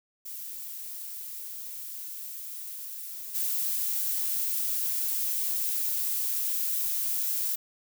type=noise with level steps; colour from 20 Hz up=violet; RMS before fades=-39 / -29 dBFS; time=0.25-7.56 s; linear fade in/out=10 ms; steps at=3.34 s; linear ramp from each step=20 ms; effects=none